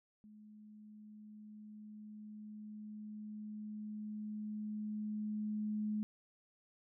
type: tone with level ramp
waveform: sine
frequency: 212.2 Hz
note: G#3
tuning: 38 cents sharp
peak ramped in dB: -55 to -34 dBFS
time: 0.24-6.03 s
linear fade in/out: 0 ms
effects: none